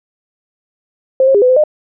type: tone with pitch steps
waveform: sine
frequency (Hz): 526 / 537 / 405.6 / 503 / 513 / 607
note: C5 / C5 / G#4 / B4 / C5 / D#5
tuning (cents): +9 / +45 / -41 / +32 / -34 / -43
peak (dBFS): -6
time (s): 1.2-1.638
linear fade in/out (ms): 2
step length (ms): 73
effects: none